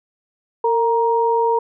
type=tone pair together; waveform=sine; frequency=457.2 / 939 Hz; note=A#4 / A#5; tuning=-34 / +12 cents; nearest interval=octave; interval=1246 cents; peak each=-17 dBFS; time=0.64-1.59 s; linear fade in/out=5 ms; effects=none

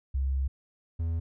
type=tone pair in turn; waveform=sine / triangle; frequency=67 / 82.72 Hz; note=C2 / E2; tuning=+42 / +7 cents; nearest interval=major third; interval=365 cents; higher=second; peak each=-25 / -25 dBFS; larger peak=neither; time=0.14-0.48 / 0.99-1.2 s; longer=first; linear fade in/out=10 ms; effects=none

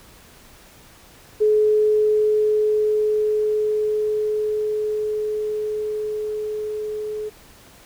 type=tone with level ramp; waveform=sine; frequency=426.2 Hz; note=G#4; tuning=45 cents sharp; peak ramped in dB=-13 to -25 dBFS; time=1.4-7.3 s; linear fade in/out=20 ms; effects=pink hiss -48 dBFS RMS until 7.85 s

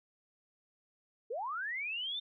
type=linear sweep; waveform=sine; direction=up; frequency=411.9 to 3637 Hz; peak=-35 dBFS; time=1.3-2.2 s; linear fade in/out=10 ms; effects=none

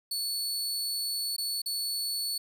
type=tone with dropouts; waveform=sawtooth; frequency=4435 Hz; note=C#8; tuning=in tune; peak=-27 dBFS; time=0.11-2.38 s; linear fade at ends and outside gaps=5 ms; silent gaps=1.365-1.381 / 1.619-1.659 s; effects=none

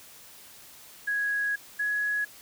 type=tone pair in turn; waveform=sine; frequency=1661.2 / 1678.6 Hz; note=G#6 / G#6; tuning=0 / +18 cents; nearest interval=unison; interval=18 cents; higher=second; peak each=-25 dBFS; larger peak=neither; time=1.07-1.56 / 1.79-2.25 s; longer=first; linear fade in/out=10 ms; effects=white hiss -50 dBFS RMS until 2.41 s

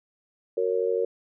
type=chord; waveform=sine; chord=F# major; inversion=none; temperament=just; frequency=370 / 462.5 / 555 Hz; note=F#4 / A#4 / C#5; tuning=0 / -14 / +2 cents; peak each=-29 / -24 / -30 dBFS; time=0.57-1.05 s; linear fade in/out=5 ms; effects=none

